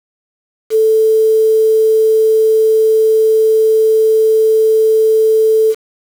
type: tone with quantisation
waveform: sine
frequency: 440 Hz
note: A4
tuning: in tune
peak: -7 dBFS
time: 0.7-5.75 s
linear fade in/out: 50 ms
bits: 5
effects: none